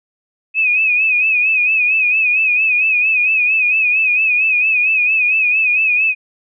sine tone with vibrato, 2534 Hz, D#7, 31 cents sharp, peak -11 dBFS, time 0.54-6.15 s, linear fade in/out 50 ms, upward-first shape sine, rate 4.4 Hz, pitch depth 73 cents each way, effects none

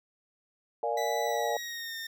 sine chord, Bb dominant seventh, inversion none, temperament equal, 466.2 / 587.3 / 698.5 / 830.6 Hz, Bb4 / D5 / F5 / Ab5, 0 / 0 / 0 / 0 cents, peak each -33 dBFS, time 0.83-1.57 s, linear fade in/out 2 ms
20% pulse tone with pitch glide, 1975.5 to 1822 Hz, B6 to A#6, 0 to -40 cents, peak -31 dBFS, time 0.97-2.07 s, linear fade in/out 5 ms, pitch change -140 cents, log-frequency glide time 1.23-1.96 s
effects none

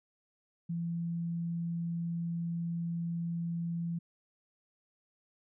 sine tone, 169.1 Hz, E3, 44 cents sharp, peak -32 dBFS, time 0.69-3.99 s, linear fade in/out 10 ms, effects none

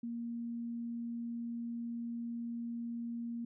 sine tone, 234.5 Hz, A#3, 11 cents sharp, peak -37 dBFS, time 0.03-3.45 s, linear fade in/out 5 ms, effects none

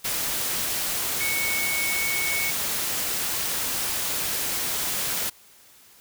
sine tone in noise, 2217 Hz, C#7, in tune, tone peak -26 dBFS, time 1.2-2.51 s, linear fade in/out 10 ms, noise white, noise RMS -27 dBFS, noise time 0.04-5.3 s, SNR -2 dB, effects white hiss -53 dBFS RMS until 6 s

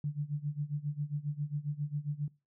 sine tone with tremolo, 146.83 Hz, D3, in tune, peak -29 dBFS, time 0.04-2.28 s, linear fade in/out 2 ms, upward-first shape sine, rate 7.4 Hz, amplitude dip 90%, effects noise-tail reverb RT60 0.3 s tail -22 dB re dry

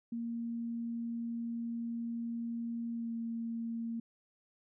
sine tone with pitch glide, 232.9 to 230.1 Hz, A#3 to A#3, -1 to -22 cents, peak -35 dBFS, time 0.12-4 s, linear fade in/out 5 ms, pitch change -21 cents, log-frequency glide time 2.92-3.13 s, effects none

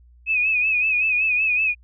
sine tone with vibrato, 2535 Hz, D#7, 32 cents sharp, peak -17 dBFS, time 0.26-1.75 s, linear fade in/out 50 ms, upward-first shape sine, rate 5.3 Hz, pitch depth 68 cents each way, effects added 60 Hz sine -48 dBFS peak until 1.83 s

